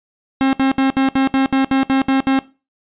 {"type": "tone bursts", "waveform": "45% pulse", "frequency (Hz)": 267.8, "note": "C4", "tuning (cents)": 40, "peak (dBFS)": -12, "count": 11, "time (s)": [0.41, 2.39], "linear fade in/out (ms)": 0, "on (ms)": 120, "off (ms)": 66, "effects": ["noise-tail reverb RT60 0.3 s tail -19 dB re dry", "resampled to 8000 Hz"]}